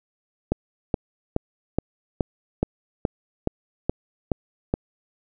click train, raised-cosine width 2 ms, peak -7 dBFS, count 11, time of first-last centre 0.52-4.739 s, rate 2.37 Hz, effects none

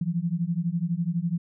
sine beating tone pair, 164.81 / 176.81 Hz, E3 / F3, 0 / +22 cents, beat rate 12 Hz, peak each -27 dBFS, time 0.01-1.38 s, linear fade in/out 5 ms, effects none

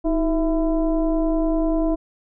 sine tone with frequency modulation, 317.9 Hz, D#4, 37 cents sharp, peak -17 dBFS, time 0.04-1.96 s, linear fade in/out 20 ms, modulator 343 Hz, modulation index 1, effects none

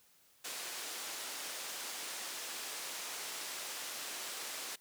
white band-pass noise, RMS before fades -43 dBFS, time 0.44-4.76 s, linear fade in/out 10 ms, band 340 to 8800 Hz, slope 12 dB/octave, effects white hiss -67 dBFS RMS until 4.8 s

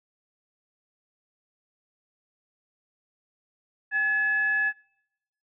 sine tone with frequency modulation, 1703 Hz, G#6, 43 cents sharp, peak -21 dBFS, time 3.91-4.73 s, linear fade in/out 50 ms, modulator 910 Hz, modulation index 0.27, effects noise-tail reverb RT60 0.8 s tail -24 dB re dry

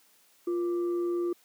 sine tone with frequency modulation, 348.5 Hz, F4, 4 cents flat, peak -26 dBFS, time 0.47-1.33 s, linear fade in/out 5 ms, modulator 827 Hz, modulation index 0.22, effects white hiss -63 dBFS RMS until 1.44 s + high-pass 200 Hz 12 dB/octave

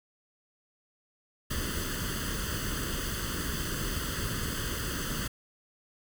pink noise with comb filter, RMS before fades -33 dBFS, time 1.5-5.28 s, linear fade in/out 10 ms, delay 0.64 ms, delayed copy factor +0.85, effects none

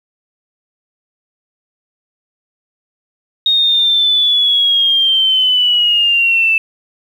sine linear sweep, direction down, 3729 to 2634 Hz, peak -9 dBFS, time 3.46-6.58 s, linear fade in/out 2 ms, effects 7-bit

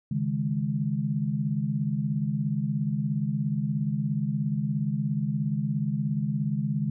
sine chord, C# suspended second, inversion none, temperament equal, 138.59 / 155.56 / 207.7 Hz, C#3 / D#3 / G#3, 0 / 0 / 0 cents, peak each -29 dBFS, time 0.11-6.9 s, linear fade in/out 5 ms, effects none

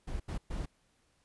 brown noise bursts at uneven times, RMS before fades -36 dBFS, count 3, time 0.07-0.2 / 0.28-0.38 / 0.5-0.66 s, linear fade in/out 10 ms, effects pink hiss -72 dBFS RMS until 1.24 s + resampled to 24000 Hz

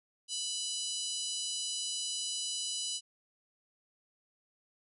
harmonic tone with a mistuned harmonic, 987.8 Hz, B5, in tune, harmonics 3 / 4 / 5 / 6 / 7 / 8 / 9 / 10, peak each -40 / -41 / -42 / -43 / -43 / -44 / -45 / -45 dBFS, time 0.28-3.01 s, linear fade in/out 50 ms, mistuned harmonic 4, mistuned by +25 cents, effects none

